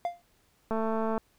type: tone with exponential decay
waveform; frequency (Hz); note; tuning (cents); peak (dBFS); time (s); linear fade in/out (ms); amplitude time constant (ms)
triangle; 697; F5; -4; -22; 0.05-0.22; 1; 35
type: click train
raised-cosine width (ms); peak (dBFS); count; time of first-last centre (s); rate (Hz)
1; -18; 105; 0.71-1.178; 222
effects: pink hiss -67 dBFS RMS until 1.38 s